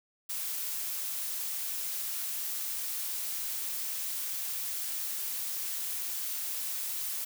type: noise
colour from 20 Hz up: blue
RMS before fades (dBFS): -35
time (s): 0.29-7.25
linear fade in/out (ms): 10
effects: none